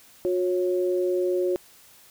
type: tone pair together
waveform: sine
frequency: 361 / 549.4 Hz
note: F#4 / C#5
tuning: -43 / -16 cents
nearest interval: perfect fifth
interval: 727 cents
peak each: -22 / -28 dBFS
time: 0.25-1.56 s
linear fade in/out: 0 ms
effects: white hiss -53 dBFS RMS until 2.1 s